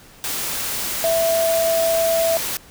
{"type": "tone in noise", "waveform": "sine", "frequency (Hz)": 661, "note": "E5", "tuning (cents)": 5, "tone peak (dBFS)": -16, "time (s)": [1.04, 2.37], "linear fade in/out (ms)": 0, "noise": "white", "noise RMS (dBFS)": -25, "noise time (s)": [0.24, 2.57], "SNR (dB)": 6, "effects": ["pink hiss -46 dBFS RMS until 2.7 s"]}